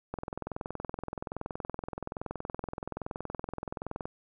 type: click train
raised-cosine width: 1 ms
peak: -21 dBFS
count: 84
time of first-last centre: 0.14-4.055 s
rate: 21.2 Hz
effects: none